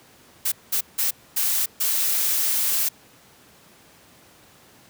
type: noise bursts at uneven times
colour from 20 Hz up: blue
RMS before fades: -22 dBFS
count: 5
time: 0.45-0.52 / 0.72-0.81 / 0.98-1.11 / 1.36-1.66 / 1.8-2.89 s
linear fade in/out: 10 ms
effects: pink hiss -52 dBFS RMS until 4.89 s + high-pass 100 Hz 12 dB/octave